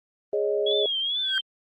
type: chord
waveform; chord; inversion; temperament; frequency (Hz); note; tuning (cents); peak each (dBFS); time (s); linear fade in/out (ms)
sine; Ab suspended fourth; none; equal; 415.3 / 554.4 / 622.3; Ab4 / Db5 / Eb5; 0 / 0 / 0; -24 / -29 / -28; 0.33-0.86; 2
type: tone with vibrato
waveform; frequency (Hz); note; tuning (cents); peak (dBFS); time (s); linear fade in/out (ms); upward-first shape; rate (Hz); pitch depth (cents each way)
sine; 3322; G#7; 0; -24; 0.66-1.41; 10; triangle; 2.3; 120
type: tone with exponential growth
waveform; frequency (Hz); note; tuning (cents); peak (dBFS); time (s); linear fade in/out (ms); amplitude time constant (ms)
triangle; 1545; G6; -26; -20; 1.15-1.38; 1; 50
effects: Opus 24 kbps